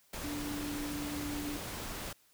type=tone in noise; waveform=sine; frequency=292.3 Hz; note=D4; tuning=8 cents flat; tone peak=-37 dBFS; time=0.24-1.57 s; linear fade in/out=5 ms; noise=pink; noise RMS=-41 dBFS; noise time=0.13-2.13 s; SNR=+1 dB; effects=white hiss -67 dBFS RMS until 2.33 s